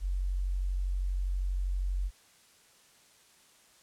sine tone, 46.25 Hz, F#1, in tune, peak -28 dBFS, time 0-2.11 s, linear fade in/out 50 ms, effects white hiss -61 dBFS RMS until 3.82 s + low-pass 10000 Hz 12 dB/octave

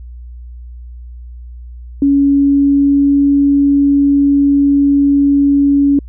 sine tone with pitch glide, 280.1 to 282 Hz, C#4 to C#4, +18 to +30 cents, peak -7 dBFS, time 2.02-5.99 s, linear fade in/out 2 ms, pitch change +12 cents, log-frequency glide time 2.32-3.27 s, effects added 60 Hz sine -28 dBFS peak until 6.08 s

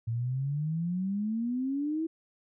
sine exponential sweep, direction up, 112.3 to 329.6 Hz, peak -28 dBFS, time 0.07-2.07 s, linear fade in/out 10 ms, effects none

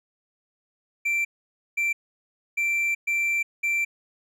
triangle tone bursts at uneven times, 2349 Hz, D7, in tune, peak -20 dBFS, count 5, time 1.05-1.25 / 1.77-1.93 / 2.57-2.95 / 3.07-3.43 / 3.63-3.85 s, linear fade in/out 10 ms, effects none

